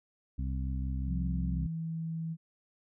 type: harmonic tone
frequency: 65.5 Hz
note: C2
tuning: 2 cents sharp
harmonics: 1 / 2 / 3 / 4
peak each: -32 / -38 / -42 / -44 dBFS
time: 0.38-1.67 s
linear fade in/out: 10 ms
type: tone with pitch glide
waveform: sine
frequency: 174.61 to 162.92 Hz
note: F3 to E3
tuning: 0 to -20 cents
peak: -33 dBFS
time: 1.06-2.37 s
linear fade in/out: 50 ms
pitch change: -120 cents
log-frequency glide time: 1.53-1.61 s
effects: none